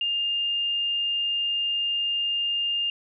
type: tone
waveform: sine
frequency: 2812 Hz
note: F7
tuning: 11 cents sharp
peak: -23 dBFS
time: 0.01-2.9 s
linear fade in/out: 2 ms
effects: none